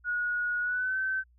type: tone with pitch glide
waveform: sine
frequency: 1452 to 1538.3 Hz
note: F#6 to G6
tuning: -33 to -33 cents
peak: -27 dBFS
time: 0.04-1.24 s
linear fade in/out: 50 ms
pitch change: +100 cents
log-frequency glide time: 0.61-0.98 s
effects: added 60 Hz sine -59 dBFS peak until 1.38 s